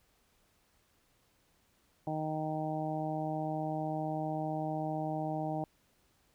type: harmonic tone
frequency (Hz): 155.56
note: D#3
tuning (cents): 0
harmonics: 1 / 2 / 3 / 4 / 5 / 6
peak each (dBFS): -38 / -38 / -48 / -39 / -38 / -49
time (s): 2.07-5.64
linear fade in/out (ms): 2
effects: pink hiss -71 dBFS RMS until 6.34 s